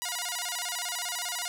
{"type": "tone with vibrato", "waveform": "5% pulse", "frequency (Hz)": 830.6, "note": "G#5", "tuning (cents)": 0, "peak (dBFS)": -19, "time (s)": [0.02, 1.48], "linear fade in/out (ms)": 0, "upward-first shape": "square", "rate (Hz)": 15, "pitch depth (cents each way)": 270, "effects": []}